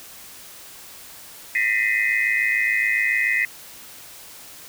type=tone cluster; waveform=sine; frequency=1819 / 1958 / 2065 / 2509 Hz; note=A#6 / B6 / C7 / D#7; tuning=-43 / -15 / -23 / +14 cents; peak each=-26 / -22 / -22 / -27 dBFS; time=1.55-3.45 s; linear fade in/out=2 ms; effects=white hiss -42 dBFS RMS until 4.68 s